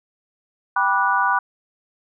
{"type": "chord", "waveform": "sine", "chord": "G major seventh", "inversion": "none", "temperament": "just", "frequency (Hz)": [784, 980, 1176, 1470], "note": ["G5", "B5", "D6", "F#6"], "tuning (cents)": [0, -14, 2, -12], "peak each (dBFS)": [-24, -20, -22, -21], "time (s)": [0.76, 1.39], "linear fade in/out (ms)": 5, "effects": []}